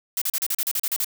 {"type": "noise bursts", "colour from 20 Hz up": "blue", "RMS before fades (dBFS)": -24, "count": 11, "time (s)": [0.17, 1.046], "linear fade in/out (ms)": 2, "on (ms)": 46, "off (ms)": 37, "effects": []}